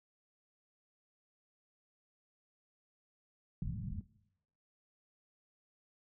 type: low-pass noise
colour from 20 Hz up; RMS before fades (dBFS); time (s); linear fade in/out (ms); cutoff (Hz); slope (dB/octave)
white; -40; 3.62-4.01; 2; 190; 48
effects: noise-tail reverb RT60 0.8 s tail -18 dB re dry